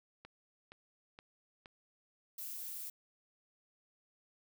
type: click train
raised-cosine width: 0.3 ms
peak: -35 dBFS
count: 4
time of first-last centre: 0.25-1.658 s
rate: 2.13 Hz
type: noise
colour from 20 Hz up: violet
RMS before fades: -44 dBFS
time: 2.38-2.9 s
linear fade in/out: 5 ms
effects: none